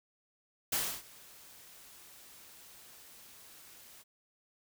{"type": "noise with ADSR envelope", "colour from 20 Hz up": "white", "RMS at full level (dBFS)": -31, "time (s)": [0.72, 4.04], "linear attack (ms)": 8, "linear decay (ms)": 290, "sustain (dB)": -24, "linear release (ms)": 30, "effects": []}